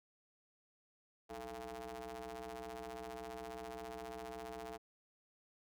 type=ring-modulated tone; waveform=sawtooth; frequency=123.47 Hz; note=B2; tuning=in tune; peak=-38 dBFS; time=1.29-4.78 s; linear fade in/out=20 ms; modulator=563 Hz; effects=none